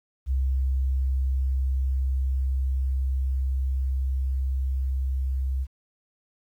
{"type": "tone with level ramp", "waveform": "sine", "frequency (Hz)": 66, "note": "C2", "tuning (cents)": 16, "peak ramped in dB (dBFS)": [-20, -23], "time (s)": [0.26, 5.67], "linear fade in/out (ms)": 50, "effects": ["tanh soft clip ceiling -16 dBFS", "10-bit"]}